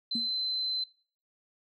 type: tone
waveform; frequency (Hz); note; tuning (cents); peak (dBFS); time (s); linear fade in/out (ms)
sine; 4064; B7; +49; -29; 0.11-0.84; 5
type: tone with exponential decay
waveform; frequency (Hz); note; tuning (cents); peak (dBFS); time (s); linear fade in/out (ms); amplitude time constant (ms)
sine; 233.1; A#3; 0; -28; 0.15-0.32; 5; 35
effects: noise-tail reverb RT60 0.5 s tail -24 dB re dry + tanh soft clip ceiling -19 dBFS